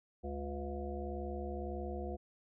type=harmonic tone with a mistuned harmonic; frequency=71.1 Hz; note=C#2; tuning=45 cents sharp; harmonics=1 / 3 / 5 / 7 / 9 / 10; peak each=-41 / -46 / -44 / -46 / -51 / -47 dBFS; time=0.23-2.17 s; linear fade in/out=20 ms; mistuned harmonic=9; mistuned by=+25 cents; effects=none